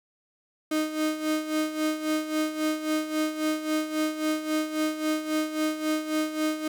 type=tone with tremolo; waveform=35% pulse; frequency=309.8 Hz; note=D#4; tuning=7 cents flat; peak=-21 dBFS; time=0.71-6.68 s; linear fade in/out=5 ms; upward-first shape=sine; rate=3.7 Hz; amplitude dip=70%; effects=none